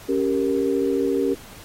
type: chord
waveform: sine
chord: G diminished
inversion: second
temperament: equal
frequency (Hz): 277.2 / 392 / 466.2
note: Db4 / G4 / Bb4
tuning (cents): 0 / 0 / 0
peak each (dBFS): -23 / -22 / -24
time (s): 0.08-1.35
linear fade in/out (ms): 20
effects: pink hiss -44 dBFS RMS until 1.64 s + AAC 48 kbps